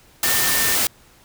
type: tone in noise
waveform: sine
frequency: 1803 Hz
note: A6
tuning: 42 cents sharp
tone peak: -25 dBFS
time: 0.24-0.75 s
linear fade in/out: 2 ms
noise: white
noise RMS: -19 dBFS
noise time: 0.23-0.87 s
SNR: -9 dB
effects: pink hiss -52 dBFS RMS until 1.24 s